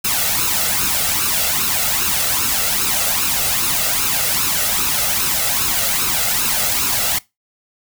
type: noise with flanger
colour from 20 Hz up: white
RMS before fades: -18 dBFS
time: 0.04-7.19 s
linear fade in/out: 10 ms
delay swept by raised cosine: 0.75 to 1.52 ms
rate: 2.5 Hz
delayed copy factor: +0.65
effects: noise-tail reverb RT60 0.2 s tail -21 dB re dry